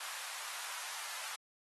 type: high-pass noise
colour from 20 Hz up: pink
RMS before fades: -44 dBFS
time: 0-1.36 s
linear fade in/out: 5 ms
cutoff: 860 Hz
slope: 24 dB/octave
effects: AAC 32 kbps